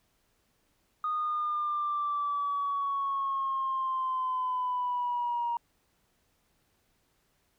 sine linear sweep, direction down, 1238 to 941 Hz, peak -27 dBFS, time 1.04-5.57 s, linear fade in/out 2 ms, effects tanh soft clip ceiling -23 dBFS + pink hiss -72 dBFS RMS until 7.58 s

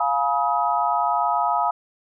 sine tone cluster, 700 / 841 / 968 / 1265 Hz, F5 / G#5 / B5 / D#6, +4 / +22 / -35 / +28 cents, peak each -24 dBFS, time 0-1.71 s, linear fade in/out 5 ms, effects none

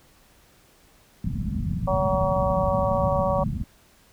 white low-pass noise, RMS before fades -27 dBFS, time 1.24-3.64 s, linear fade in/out 5 ms, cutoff 220 Hz, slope 48 dB/octave
harmonic tone, 188.6 Hz, F#3, 33 cents sharp, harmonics 3 / 4 / 5 / 6, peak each -23 / -29 / -30 / -29 dBFS, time 1.87-3.44 s, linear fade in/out 10 ms
effects pink hiss -57 dBFS RMS until 4.12 s

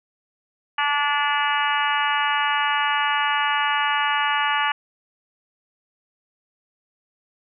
harmonic tone, 290 Hz, D4, 22 cents flat, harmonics 3 / 4 / 5 / 6 / 7 / 8 / 9 / 10, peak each -24 / -25 / -28 / -26 / -31 / -31 / -33 / -28 dBFS, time 0.78-4.72 s, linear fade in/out 5 ms, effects none

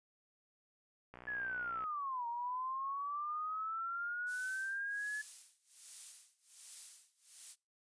click train, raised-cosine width 0.5 ms, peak -36 dBFS, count 44, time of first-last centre 1.14-1.839 s, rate 61.5 Hz
sine linear two-way sweep, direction down then up, 1718 to 932.3 to 1718 Hz, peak -37 dBFS, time 1.27-5.22 s, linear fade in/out 10 ms, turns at 2.27 s
violet noise with tremolo, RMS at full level -44 dBFS, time 4.26-7.56 s, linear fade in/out 50 ms, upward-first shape sine, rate 1.3 Hz, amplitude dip 95%
effects noise-tail reverb RT60 0.3 s tail -24 dB re dry + resampled to 22050 Hz

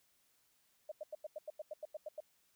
sine tone bursts, 612 Hz, D#5, 29 cents flat, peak -40 dBFS, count 12, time 0.89-2.204 s, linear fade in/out 5 ms, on 27 ms, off 90 ms, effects white hiss -74 dBFS RMS until 2.55 s

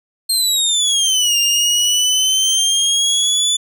25% pulse exponential two-way sweep, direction down then up, 4230 to 2794 to 3489 Hz, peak -9 dBFS, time 0.29-3.57 s, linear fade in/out 10 ms, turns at 1.38 s, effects none

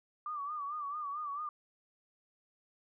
sine tone with vibrato, 1174 Hz, D6, 1 cent flat, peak -36 dBFS, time 0.26-1.49 s, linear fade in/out 2 ms, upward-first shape sine, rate 4.5 Hz, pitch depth 86 cents each way, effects none

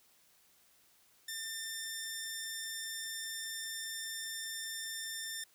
10% pulse tone, 1795 Hz, A6, 34 cents sharp, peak -30 dBFS, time 1.28-5.44 s, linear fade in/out 5 ms, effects white hiss -67 dBFS RMS until 5.54 s

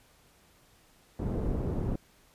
pink low-pass noise, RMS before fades -31 dBFS, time 1.19-1.96 s, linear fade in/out 5 ms, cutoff 420 Hz, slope 12 dB/octave, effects pink hiss -62 dBFS RMS until 2.34 s + resampled to 32000 Hz

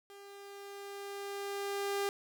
sawtooth tone with level ramp, 400 Hz, G4, 35 cents sharp, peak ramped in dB -47 to -27 dBFS, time 0.1-2.09 s, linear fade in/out 0 ms, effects 11-bit

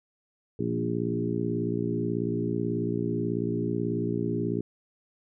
harmonic tone with a mistuned harmonic, 58.27 Hz, A#1, in tune, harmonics 2 / 3 / 4 / 5 / 6 / 7, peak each -33 / -33 / -33 / -33 / -33 / -33 dBFS, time 0.59-4.61 s, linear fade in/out 5 ms, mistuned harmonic 3, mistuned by -25 cents, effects none

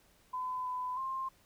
sine tone with pitch steps, 1012 / 1004 / 1057 Hz, B5 / B5 / C6, +42 / +28 / +17 cents, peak -34 dBFS, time 0.33-1.29 s, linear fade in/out 10 ms, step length 320 ms, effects pink hiss -66 dBFS RMS until 1.45 s

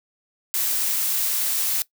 blue noise, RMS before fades -23 dBFS, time 0.54-1.82 s, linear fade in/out 0 ms, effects noise-tail reverb RT60 0.1 s tail -19 dB re dry

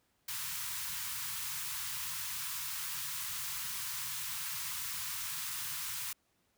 white band-stop noise, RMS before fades -39 dBFS, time 0.28-6.13 s, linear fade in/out 5 ms, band 170 to 900 Hz, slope 96 dB/octave, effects pink hiss -75 dBFS RMS until 6.57 s + high-pass 60 Hz 12 dB/octave

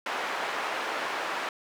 white band-pass noise, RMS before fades -32 dBFS, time 0.06-1.49 s, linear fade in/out 2 ms, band 480 to 1600 Hz, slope 12 dB/octave, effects none

